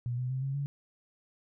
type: tone with pitch steps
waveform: sine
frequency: 121.3 / 126.01 / 130.91 / 136 / 141.28 Hz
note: B2 / B2 / C3 / C#3 / C#3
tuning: -31 / +35 / +1 / -33 / +33 cents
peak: -30 dBFS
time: 0.06-0.66 s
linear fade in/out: 0 ms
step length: 120 ms
effects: none